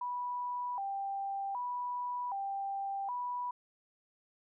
sine tone with vibrato, 880 Hz, A5, in tune, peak -34 dBFS, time 0.01-3.51 s, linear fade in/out 5 ms, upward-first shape square, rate 0.65 Hz, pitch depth 190 cents each way, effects none

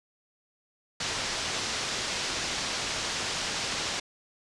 white low-pass noise, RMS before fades -32 dBFS, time 1-4 s, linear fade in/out 5 ms, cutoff 6300 Hz, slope 24 dB/octave, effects resampled to 24000 Hz

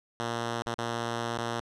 5% pulse tone with dropouts, 117 Hz, A#2, 7 cents sharp, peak -19 dBFS, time 0.2-1.6 s, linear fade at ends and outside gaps 0 ms, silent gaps 0.621-0.662 / 0.743-0.784 / 1.375-1.388 s, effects low-pass 7000 Hz 12 dB/octave

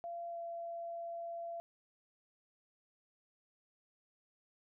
sine tone with pitch glide, 685 to 679.1 Hz, F5 to F5, -34 to -49 cents, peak -40 dBFS, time 0.04-1.6 s, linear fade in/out 0 ms, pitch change -15 cents, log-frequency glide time 0.29-0.38 s, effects none

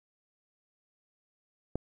click, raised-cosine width 2 ms, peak -18 dBFS, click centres 1.756 s, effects 10-bit

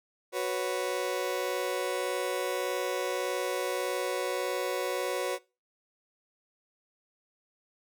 35% pulse chord, F# suspended fourth, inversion none, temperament just, 370 / 493.3 / 555 Hz, F#4 / B4 / C#5, 0 / -2 / +2 cents, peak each -32 dBFS, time 0.32-5.39 s, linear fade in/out 50 ms, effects noise-tail reverb RT60 0.3 s tail -22 dB re dry

